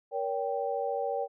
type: chord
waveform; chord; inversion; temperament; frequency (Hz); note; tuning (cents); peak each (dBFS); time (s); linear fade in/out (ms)
sine; G diminished; first; just; 470.4 / 564.5 / 784; Bb4 / Db5 / G5; +16 / +31 / 0; -33; 0.11-1.28; 50
effects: none